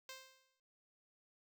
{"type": "tone with exponential decay", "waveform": "5% pulse", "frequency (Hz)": 525, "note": "C5", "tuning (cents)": 6, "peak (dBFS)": -35, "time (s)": [0.09, 0.6], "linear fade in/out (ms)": 2, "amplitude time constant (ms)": 110, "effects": ["noise-tail reverb RT60 0.2 s tail -23 dB re dry"]}